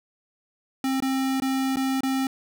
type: tone with dropouts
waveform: square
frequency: 265.7 Hz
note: C4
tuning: 27 cents sharp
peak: -23 dBFS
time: 0.84-2.27 s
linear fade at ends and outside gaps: 2 ms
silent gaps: 1.003-1.023 / 1.401-1.421 / 1.759-1.769 / 2.007-2.033 s
effects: none